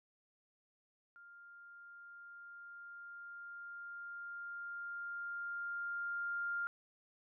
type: tone with level ramp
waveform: sine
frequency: 1400 Hz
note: F6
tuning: 4 cents sharp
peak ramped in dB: -55 to -35 dBFS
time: 1.16-6.67 s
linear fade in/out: 0 ms
effects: none